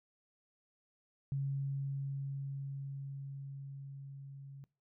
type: tone with level ramp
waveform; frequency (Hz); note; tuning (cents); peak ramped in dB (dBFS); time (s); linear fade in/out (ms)
sine; 138; C#3; -7; -32 to -47; 1.32-4.64; 0
effects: noise-tail reverb RT60 0.3 s tail -22 dB re dry